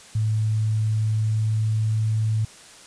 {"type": "tone with pitch glide", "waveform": "sine", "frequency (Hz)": [108.7, 109.52], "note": ["A2", "A2"], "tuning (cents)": [-21, -8], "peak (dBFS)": -19, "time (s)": [0.15, 2.45], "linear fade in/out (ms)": 5, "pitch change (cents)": 13, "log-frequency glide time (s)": [0.9, 2.19], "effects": ["white hiss -46 dBFS RMS until 2.86 s", "resampled to 22050 Hz"]}